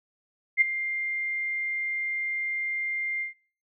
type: tone with ADSR envelope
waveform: sine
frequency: 2100 Hz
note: C7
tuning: 6 cents sharp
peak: -14 dBFS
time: 0.57-3.34 s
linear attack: 42 ms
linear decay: 14 ms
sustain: -13 dB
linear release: 130 ms
effects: noise-tail reverb RT60 0.5 s tail -24 dB re dry